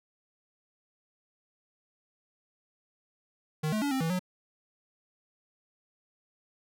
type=tone with pitch steps; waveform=square; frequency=154.6 / 215 / 285.3 / 264 / 163.4 / 182.6 Hz; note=D#3 / A3 / C#4 / C4 / E3 / F#3; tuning=-11 / -40 / +50 / +16 / -15 / -23 cents; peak=-28 dBFS; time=3.63-4.194 s; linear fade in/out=10 ms; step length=94 ms; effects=none